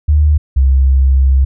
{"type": "tone pair in turn", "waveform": "sine", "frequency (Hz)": [74.8, 66.64], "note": ["D2", "C2"], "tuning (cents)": [32, 32], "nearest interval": "major second", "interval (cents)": 200, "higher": "first", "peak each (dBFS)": -6, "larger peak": "neither", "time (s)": [[0.08, 0.38], [0.56, 1.45]], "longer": "second", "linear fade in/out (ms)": 10, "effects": []}